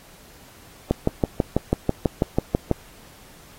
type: click train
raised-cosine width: 2 ms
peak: -4 dBFS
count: 12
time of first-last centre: 0.91-2.713 s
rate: 6.1 Hz
effects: pink hiss -49 dBFS RMS until 3.58 s + AAC 48 kbps